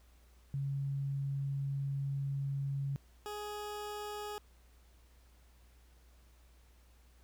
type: tone pair in turn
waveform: sine / 20% pulse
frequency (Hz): 138.59 / 417.2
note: C#3 / G#4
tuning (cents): 0 / +8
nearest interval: octave + perfect fifth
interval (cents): 1908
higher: second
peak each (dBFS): -33 / -35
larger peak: first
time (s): 0.54-2.96 / 3.26-4.38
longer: first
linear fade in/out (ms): 0
effects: added 60 Hz sine -60 dBFS peak until 7.23 s + pink hiss -69 dBFS RMS until 7.23 s